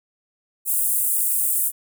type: high-pass noise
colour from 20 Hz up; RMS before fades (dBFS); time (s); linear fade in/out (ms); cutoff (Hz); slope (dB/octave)
pink; -21; 0.65-1.72; 50; 8500; 48
effects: none